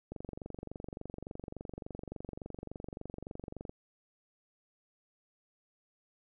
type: click train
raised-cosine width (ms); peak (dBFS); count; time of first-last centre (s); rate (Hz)
2; -28; 85; 0.12-3.694; 23.5
effects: none